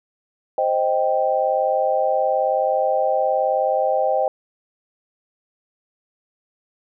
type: chord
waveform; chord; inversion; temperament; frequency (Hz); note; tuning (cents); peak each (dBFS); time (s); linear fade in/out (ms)
sine; C minor; none; equal; 523.3 / 622.3 / 784; C5 / Eb5 / G5; 0 / 0 / 0; -21; 0.58-4.28; 2
effects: none